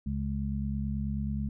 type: harmonic tone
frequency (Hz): 69.3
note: C#2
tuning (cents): 0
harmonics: 1 / 2 / 3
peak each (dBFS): -33 / -35 / -33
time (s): 0.06-1.49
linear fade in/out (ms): 5
effects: none